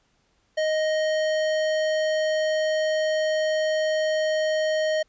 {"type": "tone with hard clipping", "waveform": "sine", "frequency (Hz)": 623, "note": "D#5", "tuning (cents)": 2, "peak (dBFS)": -23, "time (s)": [0.57, 5.03], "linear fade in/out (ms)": 10, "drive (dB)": 16, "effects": ["pink hiss -67 dBFS RMS until 5.08 s", "resampled to 16000 Hz"]}